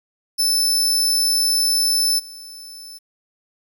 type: tone with level steps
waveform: sawtooth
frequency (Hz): 5274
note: E8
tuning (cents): 0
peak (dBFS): -13 / -33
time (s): 0.38-2.99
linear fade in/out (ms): 20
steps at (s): 2.18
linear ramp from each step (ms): 20
effects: 9-bit